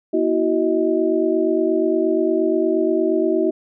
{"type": "tone cluster", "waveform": "sine", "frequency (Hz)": [241.4, 327.1, 375.6, 631], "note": ["B3", "E4", "F#4", "D#5"], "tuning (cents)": [-39, -13, 26, 24], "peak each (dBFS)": [-27, -19, -19, -24], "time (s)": [0.13, 3.51], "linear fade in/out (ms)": 10, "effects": []}